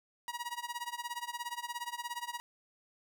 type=tone with tremolo; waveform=sawtooth; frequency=957 Hz; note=A#5; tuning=45 cents sharp; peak=-31 dBFS; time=0.28-2.4 s; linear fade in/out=0 ms; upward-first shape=sine; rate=17 Hz; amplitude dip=90%; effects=none